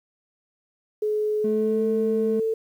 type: tone with pitch glide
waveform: sine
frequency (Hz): 425.1 to 444.9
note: G#4 to A4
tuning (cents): +40 to +19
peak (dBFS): -21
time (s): 1.02-2.54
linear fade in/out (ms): 5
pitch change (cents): +79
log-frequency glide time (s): 1.39-1.86
type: tone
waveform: triangle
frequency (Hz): 215.4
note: A3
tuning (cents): -37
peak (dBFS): -23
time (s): 1.44-2.4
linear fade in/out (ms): 5
effects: 9-bit